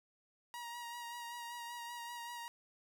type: tone with vibrato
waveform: sawtooth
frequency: 949 Hz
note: A#5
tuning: 31 cents sharp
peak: -40 dBFS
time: 0.54-2.48 s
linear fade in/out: 0 ms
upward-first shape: sine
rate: 5.2 Hz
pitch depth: 24 cents each way
effects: none